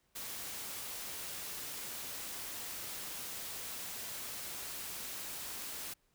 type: noise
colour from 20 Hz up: white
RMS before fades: -43 dBFS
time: 0.15-5.94 s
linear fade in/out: 10 ms
effects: pink hiss -75 dBFS RMS until 6.14 s